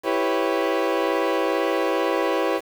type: chord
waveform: 30% pulse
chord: C# half-diminished seventh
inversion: first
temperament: equal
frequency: 329.6 / 392 / 493.9 / 554.4 Hz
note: E4 / G4 / B4 / C#5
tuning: 0 / 0 / 0 / 0 cents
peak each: -23 dBFS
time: 0.03-2.61 s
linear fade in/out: 50 ms
effects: low-pass 3000 Hz 12 dB/octave + 7-bit